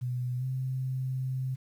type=tone with pitch glide; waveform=sine; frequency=124.6 to 130.42 Hz; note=B2 to C3; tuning=+16 to -5 cents; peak=-29 dBFS; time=0.01-1.56 s; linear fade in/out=20 ms; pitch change=+79 cents; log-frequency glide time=0.38-0.44 s; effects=10-bit

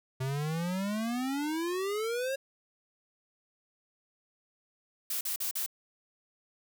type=exponential sweep; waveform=square; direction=up; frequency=128.6 to 550 Hz; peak=-31 dBFS; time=0.2-2.36 s; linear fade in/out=10 ms
type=noise bursts; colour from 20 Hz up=blue; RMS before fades=-33 dBFS; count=4; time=5.1-5.663 s; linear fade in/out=5 ms; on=110 ms; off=41 ms
effects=none

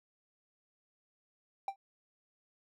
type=tone with exponential decay; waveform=triangle; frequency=784 Hz; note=G5; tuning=in tune; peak=-27 dBFS; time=1.68-1.76 s; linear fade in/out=2 ms; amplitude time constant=17 ms; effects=none

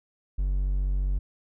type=tone; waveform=triangle; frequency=47.36 Hz; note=F#1; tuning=41 cents sharp; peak=-21 dBFS; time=0.38-1.19 s; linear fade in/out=10 ms; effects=none

